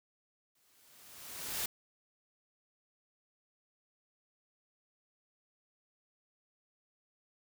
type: noise with exponential growth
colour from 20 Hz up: white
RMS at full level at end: -34 dBFS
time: 0.55-1.66 s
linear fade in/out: 5 ms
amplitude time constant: 240 ms
effects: none